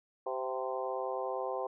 harmonic tone with a mistuned harmonic, 129.6 Hz, C3, 16 cents flat, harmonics 3 / 4 / 5 / 6 / 7 / 8, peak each -40 / -37 / -41 / -40 / -44 / -42 dBFS, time 0.26-1.67 s, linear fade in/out 5 ms, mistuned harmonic 5, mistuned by +46 cents, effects none

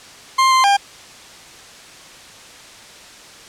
40% pulse tone with pitch steps, 1055 / 1044 / 801 Hz, C6 / C6 / G5, +14 / -4 / +37 cents, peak -10 dBFS, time 0.38-0.77 s, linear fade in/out 10 ms, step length 130 ms, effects white hiss -40 dBFS RMS until 3.48 s + low-pass 7000 Hz 12 dB/octave

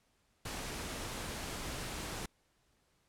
pink noise, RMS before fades -41 dBFS, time 0.45-2.26 s, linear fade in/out 5 ms, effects pink hiss -74 dBFS RMS until 3.08 s + low-pass 11000 Hz 12 dB/octave

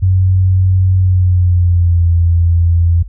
sine tone with pitch glide, 93.2 to 84.97 Hz, F#2 to F2, +13 to -47 cents, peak -7 dBFS, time 0.02-3.03 s, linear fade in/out 10 ms, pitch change -160 cents, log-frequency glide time 0.97-2.08 s, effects added 50 Hz sine -26 dBFS peak until 3.08 s

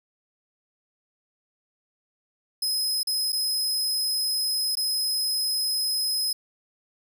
sawtooth tone with dropouts, 5090 Hz, D#8, 39 cents sharp, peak -21 dBFS, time 2.62-6.33 s, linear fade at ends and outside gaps 5 ms, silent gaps 3.032-3.071 / 3.322-3.328 / 4.754-4.77 s, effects none

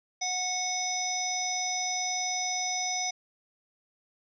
harmonic tone with a mistuned harmonic, 733 Hz, F#5, 16 cents flat, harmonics 1 / 3 / 5 / 7 / 8, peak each -34 / -36 / -40 / -35 / -32 dBFS, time 0.21-3.11 s, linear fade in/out 10 ms, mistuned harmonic 8, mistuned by +31 cents, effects none

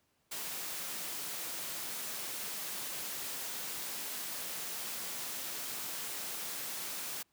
white high-pass noise, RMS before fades -40 dBFS, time 0.31-7.23 s, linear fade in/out 10 ms, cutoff 130 Hz, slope 12 dB/octave, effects pink hiss -75 dBFS RMS until 7.32 s + high-pass 80 Hz 12 dB/octave

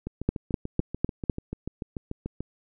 two click trains, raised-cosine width 3 ms, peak -9 / -19 dBFS, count 5 / 17, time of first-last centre 0.29-1.298 / 0.07-2.406 s, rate 3.97 / 6.85 Hz, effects none

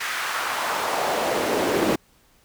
brown noise with high-pass filter sweep, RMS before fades -24 dBFS, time 0-1.96 s, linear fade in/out 10 ms, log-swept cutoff 1700 to 300 Hz, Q 1.6, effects pink hiss -59 dBFS RMS until 2.44 s

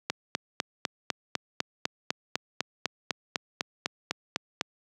click train, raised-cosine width 0.2 ms, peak -9 dBFS, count 19, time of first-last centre 0.1-4.611 s, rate 3.99 Hz, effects high-pass 150 Hz 12 dB/octave

